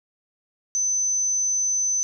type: tone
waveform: sine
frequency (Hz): 6100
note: G8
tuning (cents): -48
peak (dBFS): -20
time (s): 0.75-2.03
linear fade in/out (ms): 0
effects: none